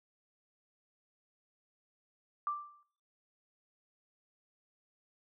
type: tone with exponential decay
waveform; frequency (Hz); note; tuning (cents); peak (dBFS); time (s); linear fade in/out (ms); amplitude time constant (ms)
sine; 1177; D6; +3; -29; 2.47-2.83; 1; 77
effects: noise-tail reverb RT60 0.6 s tail -21 dB re dry